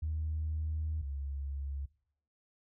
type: tone pair in turn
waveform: sine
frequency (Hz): 77.9 / 69.52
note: D#2 / C#2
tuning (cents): +3 / +6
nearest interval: major second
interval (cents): 197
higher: first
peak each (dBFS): -31 / -35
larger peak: first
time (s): 0.02-1.02 / 1.02-1.86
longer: first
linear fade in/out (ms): 10
effects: noise-tail reverb RT60 0.7 s tail -22 dB re dry + tanh soft clip ceiling -27 dBFS